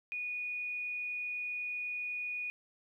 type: tone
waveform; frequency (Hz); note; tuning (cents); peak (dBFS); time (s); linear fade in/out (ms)
sine; 2463; D#7; -18; -35; 0.12-2.5; 0
effects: 12-bit